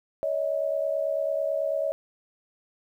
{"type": "tone pair together", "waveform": "sine", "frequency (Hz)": [563.9, 633], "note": ["C#5", "D#5"], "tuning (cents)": [30, 30], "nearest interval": "major second", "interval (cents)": 200, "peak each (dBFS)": -27, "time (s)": [0.23, 1.92], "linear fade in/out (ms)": 0, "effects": ["10-bit"]}